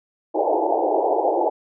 white band-pass noise, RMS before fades -20 dBFS, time 0.34-1.5 s, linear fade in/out 20 ms, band 310 to 880 Hz, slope 96 dB/octave, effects none

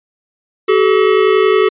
square tone pair together, 379.8 / 430.7 Hz, F#4 / A4, +45 / -37 cents, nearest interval major second, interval 218 cents, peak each -12 dBFS, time 0.68-1.69 s, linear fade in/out 10 ms, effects resampled to 8000 Hz

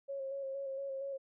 sine tone with vibrato, 545 Hz, C#5, 29 cents flat, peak -37 dBFS, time 0.08-1.18 s, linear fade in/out 20 ms, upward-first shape square, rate 4.3 Hz, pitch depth 24 cents each way, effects none

